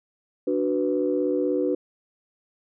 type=chord; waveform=sine; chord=B minor; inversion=first; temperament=equal; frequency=293.7 / 370 / 493.9 Hz; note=D4 / F#4 / B4; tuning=0 / 0 / 0 cents; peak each=-25 dBFS; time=0.47-1.75 s; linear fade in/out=5 ms; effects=tanh soft clip ceiling -11 dBFS